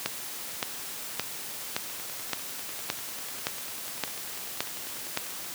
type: two click trains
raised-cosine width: 0.2 ms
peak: -23 / -9 dBFS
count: 35 / 10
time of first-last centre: 1.9-5.266 / 0.06-5.174 s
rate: 10.1 / 1.76 Hz
effects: white hiss -38 dBFS RMS until 5.54 s + high-pass 100 Hz 12 dB/octave